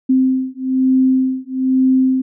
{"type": "beating tone pair", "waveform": "sine", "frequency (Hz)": [260, 261.1], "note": ["C4", "C4"], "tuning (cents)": [-11, -3], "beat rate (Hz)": 1.1, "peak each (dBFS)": -15, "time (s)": [0.09, 2.22], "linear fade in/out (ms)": 10, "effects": []}